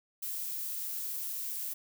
violet noise, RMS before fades -37 dBFS, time 0.22-1.74 s, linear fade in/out 10 ms, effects none

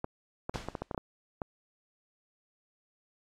clicks, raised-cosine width 1 ms, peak -20 dBFS, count 10, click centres 0.044 / 0.495 / 0.558 / 0.686 / 0.752 / 0.82 / 0.912 / 0.946 / 0.978 / 1.418 s
pink noise with exponential decay, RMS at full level -38 dBFS, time 0.54-0.94 s, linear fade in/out 1 ms, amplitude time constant 86 ms
effects low-pass 6000 Hz 12 dB/octave + AAC 64 kbps

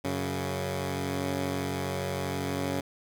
10% pulse tone pair together, 92.5 / 139.11 Hz, F#2 / C#3, 0 / +6 cents, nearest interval perfect fifth, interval 706 cents, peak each -24 dBFS, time 0.04-2.81 s, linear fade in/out 10 ms, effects none

